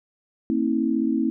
sine tone cluster, 228.5 / 266.7 / 322.5 Hz, A#3 / C4 / E4, -34 / +33 / -38 cents, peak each -24 dBFS, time 0.5-1.3 s, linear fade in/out 0 ms, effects none

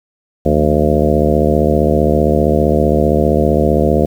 harmonic tone with a mistuned harmonic, 75.3 Hz, D2, 44 cents sharp, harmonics 1 / 2 / 3 / 4 / 5 / 6 / 7 / 8 / 9, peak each -17 / -18 / -17 / -20 / -18 / -19 / -17 / -22 / -20 dBFS, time 0.45-4.06 s, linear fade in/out 10 ms, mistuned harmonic 2, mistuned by +100 cents, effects 7-bit

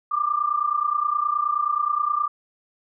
sine tone pair together, 1174.7 / 1204.2 Hz, D6 / D6, 0 / +43 cents, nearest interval unison, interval 43 cents, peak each -23 dBFS, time 0.11-2.28 s, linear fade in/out 10 ms, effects none

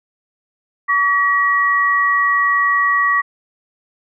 sine tone pair together, 1140 / 1910.6 Hz, C#6 / A#6, +48 / +42 cents, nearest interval major sixth, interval 894 cents, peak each -15 dBFS, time 0.88-3.22 s, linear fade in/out 20 ms, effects none

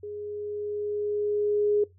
sine tone with level ramp, 415.3 Hz, G#4, in tune, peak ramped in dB -34 to -19 dBFS, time 0.03-1.84 s, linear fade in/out 5 ms, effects noise-tail reverb RT60 0.2 s tail -22 dB re dry + added 91 Hz sine -54 dBFS peak until 1.98 s

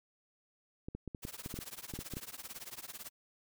clicks, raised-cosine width 3 ms, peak -28 dBFS, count 12, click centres 0.885 / 0.95 / 1.077 / 1.148 / 1.251 / 1.461 / 1.541 / 1.589 / 1.938 / 1.99 / 2.137 / 2.169 s
white noise with tremolo, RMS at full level -43 dBFS, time 1.22-3.1 s, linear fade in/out 20 ms, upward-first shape triangle, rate 18 Hz, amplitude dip 100%
effects none

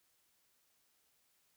silence, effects white hiss -75 dBFS RMS until 1.56 s

